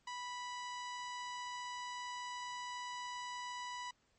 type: tone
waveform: sawtooth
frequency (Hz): 985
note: B5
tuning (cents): -5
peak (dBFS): -38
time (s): 0.07-3.91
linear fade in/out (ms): 5
effects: pink hiss -75 dBFS RMS until 4.18 s + MP3 32 kbps